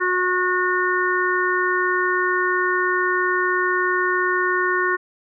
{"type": "harmonic tone", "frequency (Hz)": 364.3, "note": "F#4", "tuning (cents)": -27, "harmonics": [1, 3, 4, 5], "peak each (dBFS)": [-23, -23, -23, -23], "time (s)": [0, 4.97], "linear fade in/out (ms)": 20, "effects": []}